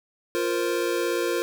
square chord, F suspended fourth, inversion none, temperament equal, 349.2 / 466.2 / 523.3 Hz, F4 / Bb4 / C5, 0 / 0 / 0 cents, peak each -27 / -28 / -31 dBFS, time 0.35-1.42 s, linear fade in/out 0 ms, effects 8-bit

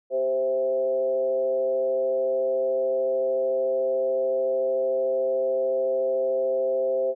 sine tone with frequency modulation, 523.3 Hz, C5, in tune, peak -21 dBFS, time 0.1-7.15 s, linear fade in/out 50 ms, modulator 133 Hz, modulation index 0.63, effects none

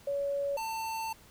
sine / square tone pair in turn, 563 / 893.7 Hz, C#5 / A5, +27 / +27 cents, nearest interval minor sixth, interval 800 cents, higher second, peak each -29 / -34 dBFS, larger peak first, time 0.07-0.57 / 0.57-1.13 s, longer second, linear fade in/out 5 ms, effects pink hiss -57 dBFS RMS until 1.3 s

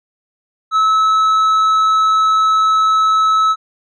sine tone with tanh clipping, 1298 Hz, E6, 27 cents flat, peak -11 dBFS, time 0.71-3.56 s, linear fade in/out 50 ms, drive 6 dB, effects none

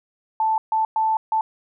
sine tone bursts at uneven times, 880 Hz, A5, in tune, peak -17 dBFS, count 4, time 0.4-0.58 / 0.72-0.85 / 0.96-1.17 / 1.32-1.41 s, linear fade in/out 2 ms, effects none

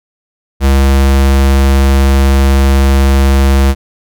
square tone, 68 Hz, C#2, 33 cents flat, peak -6 dBFS, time 0.6-3.75 s, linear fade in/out 50 ms, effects none

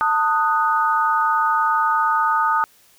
sine chord, D# diminished, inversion second, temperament equal with one note detuned, 892.8 / 1244.5 / 1480 Hz, A5 / D#6 / F#6, +25 / 0 / 0 cents, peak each -20 / -18 / -24 dBFS, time 0.01-2.64 s, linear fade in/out 0 ms, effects white hiss -54 dBFS RMS until 2.98 s

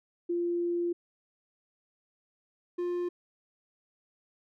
sine / triangle tone pair in turn, 346.2 / 352.5 Hz, F4 / F4, -15 / +16 cents, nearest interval unison, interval 31 cents, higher second, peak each -27 / -27 dBFS, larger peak neither, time 0.29-0.93 / 2.78-3.09 s, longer first, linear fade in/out 10 ms, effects none

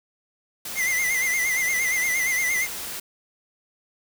white noise, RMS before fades -33 dBFS, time 0.65-3 s, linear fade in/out 5 ms
square tone with vibrato, 2053 Hz, C7, 33 cents flat, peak -22 dBFS, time 0.75-2.68 s, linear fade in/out 50 ms, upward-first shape sine, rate 8.6 Hz, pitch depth 71 cents each way
effects none

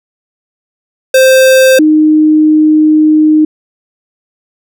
square / sine tone pair in turn, 523.3 / 308.3 Hz, C5 / D#4, 0 / -16 cents, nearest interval major sixth, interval 916 cents, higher first, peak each -3 dBFS, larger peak neither, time 1.14-1.79 / 1.79-3.45 s, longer second, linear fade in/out 5 ms, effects none

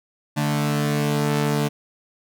sawtooth tone pair together, 146.83 / 220 Hz, D3 / A3, 0 / 0 cents, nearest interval perfect fifth, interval 700 cents, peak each -17 / -21 dBFS, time 0.36-1.69 s, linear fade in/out 20 ms, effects none

